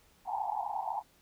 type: band-pass noise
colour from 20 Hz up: white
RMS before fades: -35 dBFS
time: 0.25-1.03 s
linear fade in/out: 50 ms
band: 730 to 930 Hz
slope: 96 dB/octave
effects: pink hiss -65 dBFS RMS until 1.21 s